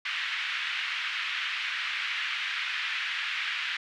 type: band-pass noise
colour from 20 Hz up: white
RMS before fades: -32 dBFS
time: 0.05-3.77 s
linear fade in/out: 5 ms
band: 1500 to 3000 Hz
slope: 24 dB/octave
effects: none